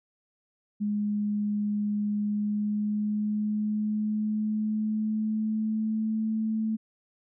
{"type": "tone with pitch glide", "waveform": "sine", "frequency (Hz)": [207.7, 219.5], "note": ["G#3", "A3"], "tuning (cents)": [0, -4], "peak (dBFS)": -25, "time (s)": [0.8, 6.77], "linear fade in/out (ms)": 20, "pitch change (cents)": 96, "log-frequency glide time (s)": [2.2, 6.29], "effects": []}